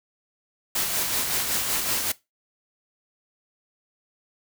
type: noise with tremolo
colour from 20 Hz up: white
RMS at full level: -24 dBFS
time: 0.75-2.12 s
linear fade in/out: 5 ms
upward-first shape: sine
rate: 5.3 Hz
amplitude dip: 40%
effects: noise-tail reverb RT60 0.2 s tail -19 dB re dry